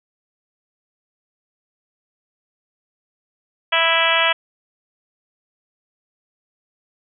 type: harmonic tone with a mistuned harmonic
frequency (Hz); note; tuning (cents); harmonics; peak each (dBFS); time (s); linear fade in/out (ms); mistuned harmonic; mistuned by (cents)
329.6; E4; 0; 2 / 3 / 4 / 5 / 6 / 7 / 8 / 9 / 10; -23 / -23 / -23 / -23 / -23 / -23 / -23 / -23 / -23; 3.72-4.33; 10; 7; +22
effects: none